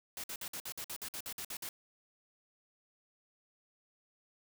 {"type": "noise bursts", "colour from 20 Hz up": "white", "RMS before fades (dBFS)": -42, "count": 13, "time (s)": [0.17, 1.69], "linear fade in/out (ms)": 2, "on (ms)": 68, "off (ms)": 53, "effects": []}